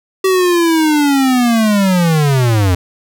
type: linear sweep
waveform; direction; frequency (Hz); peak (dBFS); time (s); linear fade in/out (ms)
square; down; 383.8 to 86.6; -10; 0.24-2.75; 5
effects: none